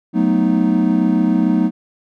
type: chord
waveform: triangle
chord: B dominant seventh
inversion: second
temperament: equal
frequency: 185 / 220 / 246.9 / 311.1 Hz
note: F#3 / A3 / B3 / D#4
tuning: 0 / 0 / 0 / 0 cents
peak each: -16 dBFS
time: 0.13-1.71 s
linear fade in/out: 50 ms
effects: none